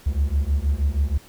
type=beating tone pair; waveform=triangle; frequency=68 / 74.3 Hz; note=C#2 / D2; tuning=-33 / +21 cents; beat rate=6.3 Hz; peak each=-19 dBFS; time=0.06-1.18 s; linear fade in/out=10 ms; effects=tanh soft clip ceiling -10 dBFS + pink hiss -49 dBFS RMS until 1.28 s